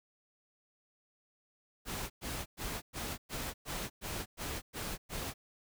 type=noise bursts; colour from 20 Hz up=pink; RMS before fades=-39 dBFS; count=10; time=1.85-5.34 s; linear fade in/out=50 ms; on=250 ms; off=110 ms; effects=none